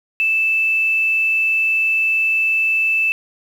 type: tone with quantisation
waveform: sine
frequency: 2637 Hz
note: E7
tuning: in tune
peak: -14 dBFS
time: 0.2-3.12 s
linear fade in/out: 0 ms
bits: 7
effects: none